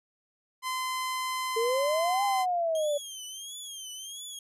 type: tone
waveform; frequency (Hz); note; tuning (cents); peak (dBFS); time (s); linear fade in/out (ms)
sawtooth; 1029; C6; -29; -26; 0.62-2.46; 50
type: exponential two-way sweep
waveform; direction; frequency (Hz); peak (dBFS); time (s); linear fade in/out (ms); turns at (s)
sine; up then down; 441.6 to 814 to 572; -25; 1.56-2.98; 10; 2.24
type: tone with vibrato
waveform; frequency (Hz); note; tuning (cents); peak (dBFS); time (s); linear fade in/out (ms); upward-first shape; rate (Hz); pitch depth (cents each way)
20% pulse; 3210; G7; +40; -33; 2.75-4.39; 2; triangle; 1.5; 140
effects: resampled to 32000 Hz